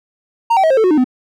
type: tone with pitch steps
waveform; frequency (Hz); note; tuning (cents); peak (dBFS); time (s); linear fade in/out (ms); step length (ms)
triangle; 925 / 768.9 / 639.1 / 531.3 / 441.6 / 367.1 / 305.1 / 253.6; A#5 / G5 / D#5 / C5 / A4 / F#4 / D#4 / B3; -14 / -34 / +46 / +26 / +6 / -14 / -34 / +46; -7; 0.5-1.044; 10; 68
effects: none